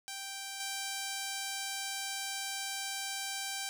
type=tone with level steps; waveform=5% pulse; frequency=784 Hz; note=G5; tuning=in tune; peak=-28 / -24 dBFS; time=0.08-3.69 s; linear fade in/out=0 ms; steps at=0.6 s; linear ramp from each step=2 ms; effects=none